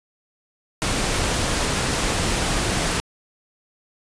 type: noise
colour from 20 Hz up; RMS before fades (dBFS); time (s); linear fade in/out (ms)
pink; -22; 0.82-3; 0
effects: resampled to 22050 Hz